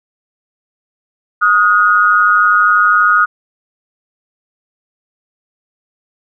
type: tone pair together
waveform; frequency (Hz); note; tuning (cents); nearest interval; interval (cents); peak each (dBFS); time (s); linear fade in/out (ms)
sine; 1245.7 / 1442; D#6 / F#6; +2 / -45; minor third; 253; -10; 1.41-3.26; 20
effects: none